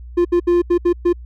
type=tone bursts at uneven times; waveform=triangle; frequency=349.2 Hz; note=F4; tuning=in tune; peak=-9 dBFS; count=6; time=0.17-0.25 / 0.32-0.4 / 0.47-0.62 / 0.7-0.78 / 0.85-0.93 / 1.05-1.13 s; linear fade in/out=10 ms; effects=added 60 Hz sine -32 dBFS peak until 1.25 s